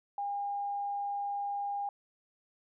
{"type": "tone", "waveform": "sine", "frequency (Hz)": 808, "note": "G#5", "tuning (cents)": -48, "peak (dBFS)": -32, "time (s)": [0.18, 1.89], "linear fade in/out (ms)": 2, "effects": []}